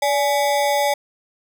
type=ring-modulated tone; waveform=square; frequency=707 Hz; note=F5; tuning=21 cents sharp; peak=-14 dBFS; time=0.02-0.94 s; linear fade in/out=5 ms; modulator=130 Hz; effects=none